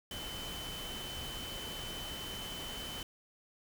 sine tone in noise, 3047 Hz, G7, 50 cents flat, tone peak -43 dBFS, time 0.11-3.03 s, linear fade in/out 2 ms, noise pink, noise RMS -44 dBFS, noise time 0.11-3.03 s, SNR -2 dB, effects none

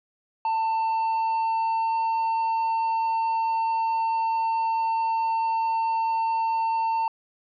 triangle tone with pitch glide, 894 to 902.3 Hz, A5 to A5, +27 to +43 cents, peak -20 dBFS, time 0.45-7.08 s, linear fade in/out 2 ms, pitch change +16 cents, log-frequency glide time 0.73-2.02 s, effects resampled to 11025 Hz

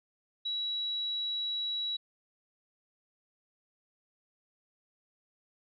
sine tone, 3900 Hz, B7, 23 cents flat, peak -31 dBFS, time 0.45-1.97 s, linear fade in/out 10 ms, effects none

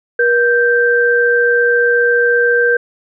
sine tone pair together, 478.4 / 1568 Hz, A#4 / G6, +45 / 0 cents, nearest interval octave + major sixth, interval 2055 cents, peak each -12 dBFS, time 0.19-2.77 s, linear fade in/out 5 ms, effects none

